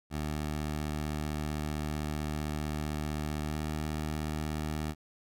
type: tone with pitch glide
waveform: 15% pulse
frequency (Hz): 75.6 to 76.74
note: D#2 to D#2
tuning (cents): -49 to -23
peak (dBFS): -26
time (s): 0.1-4.95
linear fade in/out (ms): 50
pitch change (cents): +26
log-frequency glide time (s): 3.43-3.62
effects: none